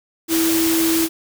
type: tone in noise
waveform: sine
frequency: 327.6 Hz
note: E4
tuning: 11 cents flat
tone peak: -16 dBFS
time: 0.28-1.09 s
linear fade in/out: 50 ms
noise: white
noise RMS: -22 dBFS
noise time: 0.28-1.09 s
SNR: +3 dB
effects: none